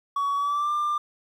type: tone with pitch glide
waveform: triangle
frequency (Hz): 1127 to 1191.9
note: C#6 to D6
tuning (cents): +28 to +25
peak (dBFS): -20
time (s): 0.16-0.98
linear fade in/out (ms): 5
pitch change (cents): +97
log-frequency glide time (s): 0.35-0.72
effects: tanh soft clip ceiling -17 dBFS + 10-bit